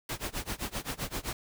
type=noise with tremolo; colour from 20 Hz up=pink; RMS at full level=-33 dBFS; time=0.09-1.33 s; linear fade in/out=2 ms; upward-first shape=sine; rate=7.7 Hz; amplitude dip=95%; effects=none